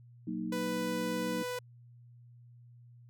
sine chord, D# minor, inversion first, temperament equal, 185 / 233.1 / 311.1 Hz, F#3 / A#3 / D#4, 0 / 0 / 0 cents, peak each -38 dBFS, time 0.27-1.43 s, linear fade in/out 5 ms
sawtooth tone, 495.8 Hz, B4, 7 cents sharp, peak -31 dBFS, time 0.52-1.59 s, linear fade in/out 5 ms
effects added 120 Hz sine -53 dBFS peak until 3.09 s

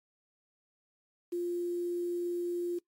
sine tone with quantisation, 349.2 Hz, F4, in tune, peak -30 dBFS, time 1.32-2.79 s, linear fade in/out 10 ms, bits 9, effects noise-tail reverb RT60 0.1 s tail -20 dB re dry + MP3 64 kbps

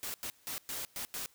white noise bursts at uneven times, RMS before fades -39 dBFS, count 6, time 0.03-0.14 / 0.23-0.3 / 0.47-0.58 / 0.69-0.85 / 0.96-1.05 / 1.14-1.26 s, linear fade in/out 0 ms, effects white hiss -65 dBFS RMS until 1.34 s

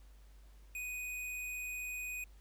square tone, 2489 Hz, D#7, in tune, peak -40 dBFS, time 0.75-2.24 s, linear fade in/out 2 ms, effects added 50 Hz sine -55 dBFS peak until 2.4 s + pink hiss -69 dBFS RMS until 2.4 s

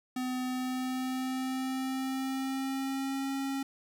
square tone with pitch glide, 253.8 to 272 Hz, B3 to C#4, +47 to -33 cents, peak -32 dBFS, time 0.16-3.63 s, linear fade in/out 5 ms, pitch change +120 cents, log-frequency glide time 0.44-3.33 s, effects none

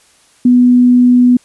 sine tone, 246.9 Hz, B3, in tune, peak -4 dBFS, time 0.45-1.37 s, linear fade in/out 5 ms, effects white hiss -49 dBFS RMS until 1.44 s + resampled to 24000 Hz

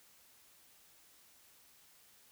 silence, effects white hiss -64 dBFS RMS until 2.31 s

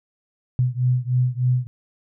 sine beating tone pair, 124.2 / 127.5 Hz, B2 / C3, +10 / -44 cents, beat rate 3.3 Hz, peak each -20 / -21 dBFS, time 0.59-1.67 s, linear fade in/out 0 ms, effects none

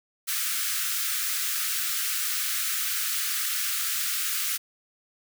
white high-pass noise, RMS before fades -28 dBFS, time 0.27-4.58 s, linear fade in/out 20 ms, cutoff 1200 Hz, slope 96 dB/octave, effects none

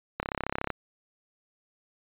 click train, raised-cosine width 0.5 ms, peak -14 dBFS, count 18, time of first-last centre 0.2-0.703 s, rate 33.8 Hz, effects resampled to 8000 Hz

